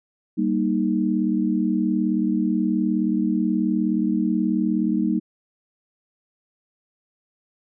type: chord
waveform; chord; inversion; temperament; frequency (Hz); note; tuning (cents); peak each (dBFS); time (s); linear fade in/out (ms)
sine; Eb major; first; just; 194.45 / 233.3 / 311.1; G3 / Bb3 / Eb4; -14 / +2 / 0; -23; 0.37-5.2; 20
effects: none